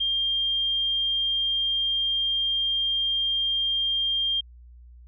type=tone; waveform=sine; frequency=3200 Hz; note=G7; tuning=35 cents sharp; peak=-22 dBFS; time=0-4.41 s; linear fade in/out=10 ms; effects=added 60 Hz sine -45 dBFS peak until 5.07 s